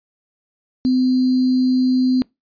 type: tone with sample-and-hold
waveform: sine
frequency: 255.6 Hz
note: C4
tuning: 40 cents flat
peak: -13 dBFS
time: 0.85-2.22 s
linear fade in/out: 0 ms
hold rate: 4410 Hz
effects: noise-tail reverb RT60 0.2 s tail -24 dB re dry + resampled to 11025 Hz